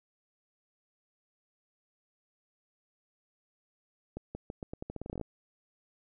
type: accelerating click train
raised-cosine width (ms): 2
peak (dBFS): -25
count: 16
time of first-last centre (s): 4.17-5.213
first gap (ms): 180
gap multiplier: 0.84
effects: none